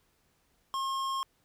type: tone with hard clipping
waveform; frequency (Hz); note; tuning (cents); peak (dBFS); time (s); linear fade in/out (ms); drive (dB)
sine; 1074; C6; +45; -32; 0.74-1.23; 0; 14
effects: pink hiss -71 dBFS RMS until 1.44 s